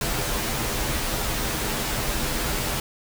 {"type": "noise with comb filter", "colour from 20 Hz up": "pink", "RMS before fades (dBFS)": -26, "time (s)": [0.01, 2.8], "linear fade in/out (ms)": 2, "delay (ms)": 11, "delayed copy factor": -0.65, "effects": []}